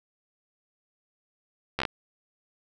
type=slowing click train; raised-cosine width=0.3 ms; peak=-11 dBFS; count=5; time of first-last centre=1.79-1.852 s; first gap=13 ms; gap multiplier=1.12; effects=none